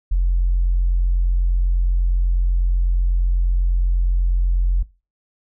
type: tone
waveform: sine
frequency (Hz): 44.1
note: F1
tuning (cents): +18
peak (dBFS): -13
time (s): 0.11-4.83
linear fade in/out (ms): 10
effects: noise-tail reverb RT60 0.3 s tail -21 dB re dry + tanh soft clip ceiling -10 dBFS